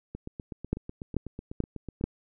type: two click trains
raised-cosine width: 3 ms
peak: -13 / -24 dBFS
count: 4 / 16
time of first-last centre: 0.73-2.04 / 0.15-2.011 s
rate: 2.29 / 8.06 Hz
effects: none